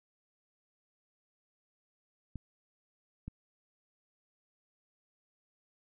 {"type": "clicks", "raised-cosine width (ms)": 5, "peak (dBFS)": -28, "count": 2, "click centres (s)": [2.357, 3.28], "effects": []}